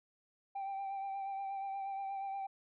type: tone with vibrato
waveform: sine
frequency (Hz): 784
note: G5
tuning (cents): 0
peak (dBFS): -35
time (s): 0.55-2.47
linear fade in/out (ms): 10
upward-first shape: triangle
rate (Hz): 8.4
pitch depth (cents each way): 29
effects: tanh soft clip ceiling -36 dBFS